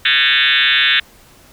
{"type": "tone with frequency modulation", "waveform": "sine", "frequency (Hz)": 2637, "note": "E7", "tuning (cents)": 0, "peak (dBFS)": -10, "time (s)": [0.05, 1], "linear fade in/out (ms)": 5, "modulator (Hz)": 140, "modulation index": 8, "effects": ["pink hiss -46 dBFS RMS until 1.52 s"]}